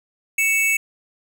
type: tone pair together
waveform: square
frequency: 2230 / 2637 Hz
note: C#7 / E7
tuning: +10 / 0 cents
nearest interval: minor third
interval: 290 cents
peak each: -20 dBFS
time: 0.38-0.77 s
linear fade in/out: 5 ms
effects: none